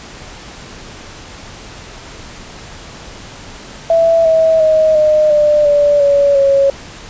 sine tone with pitch steps, 662 / 645 / 628.5 / 612.3 / 596.6 / 581.3 / 566.4 / 551.9 Hz, E5 / E5 / D#5 / D#5 / D5 / D5 / C#5 / C#5, +7 / -38 / +17 / -28 / +27 / -18 / +37 / -8 cents, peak -7 dBFS, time 3.9-6.7 s, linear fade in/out 2 ms, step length 350 ms, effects pink hiss -33 dBFS RMS until 7.09 s + resampled to 16000 Hz

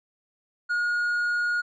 triangle tone, 1438 Hz, F#6, 50 cents flat, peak -21 dBFS, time 0.69-1.62 s, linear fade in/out 20 ms, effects resampled to 16000 Hz

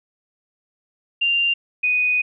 sine tone pair in turn, 2785 / 2486 Hz, F7 / D#7, -5 / -2 cents, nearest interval major second, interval 197 cents, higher first, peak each -16 dBFS, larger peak neither, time 1.21-1.54 / 1.83-2.22 s, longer second, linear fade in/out 10 ms, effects none

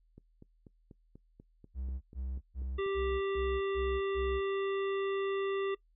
click train, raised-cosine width 3 ms, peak -39 dBFS, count 14, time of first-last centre 0.18-3.351 s, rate 4.1 Hz
triangle tone bursts, 64.5 Hz, C2, 24 cents flat, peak -33 dBFS, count 7, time 1.74-4.41 s, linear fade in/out 50 ms, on 270 ms, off 130 ms
harmonic tone, 392 Hz, G4, in tune, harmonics 1 / 3 / 5 / 7 / 9, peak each -31 / -41 / -45 / -48 / -50 dBFS, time 2.78-5.75 s, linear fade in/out 10 ms
effects noise-tail reverb RT60 0.1 s tail -21 dB re dry + added 40 Hz sine -65 dBFS peak until 5.95 s

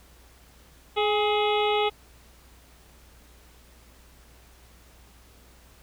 harmonic tone with a mistuned harmonic, 421.8 Hz, G#4, 27 cents sharp, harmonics 1 / 2 / 3 / 5 / 6 / 7 / 8 / 9, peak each -24 / -26 / -32 / -34 / -35 / -35 / -33 / -39 dBFS, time 0.96-1.9 s, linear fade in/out 20 ms, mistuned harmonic 2, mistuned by -40 cents, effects added 60 Hz sine -54 dBFS peak until 5.82 s + pink hiss -56 dBFS RMS until 5.82 s

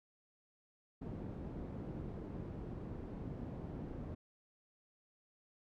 white low-pass noise, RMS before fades -45 dBFS, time 1.01-4.15 s, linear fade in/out 10 ms, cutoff 270 Hz, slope 12 dB/octave, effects none

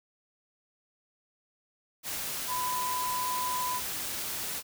sine tone in noise, 1000 Hz, B5, 21 cents sharp, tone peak -30 dBFS, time 2.47-3.81 s, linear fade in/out 50 ms, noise white, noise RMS -35 dBFS, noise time 2.03-4.63 s, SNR +2 dB, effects none

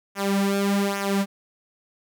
sawtooth tone with flanger, 198.7 Hz, G3, 24 cents sharp, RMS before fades -23 dBFS, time 0.15-1.26 s, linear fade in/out 50 ms, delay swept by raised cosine 0.23 to 4.03 ms, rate 1.2 Hz, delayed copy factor -0.75, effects none

